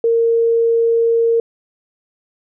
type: tone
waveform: sine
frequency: 461 Hz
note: A#4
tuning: 19 cents flat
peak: -11 dBFS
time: 0.04-1.4 s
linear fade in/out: 2 ms
effects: none